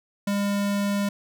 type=tone; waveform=square; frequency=201.8 Hz; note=G#3; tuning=49 cents flat; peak=-23 dBFS; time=0.27-1.09 s; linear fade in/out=5 ms; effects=none